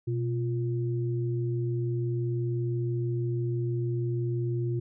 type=tone pair together; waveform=sine; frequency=123.25 / 349.3 Hz; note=B2 / F4; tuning=-3 / 0 cents; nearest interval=octave + tritone; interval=1803 cents; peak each=-27 / -33 dBFS; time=0.07-4.8 s; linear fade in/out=10 ms; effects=none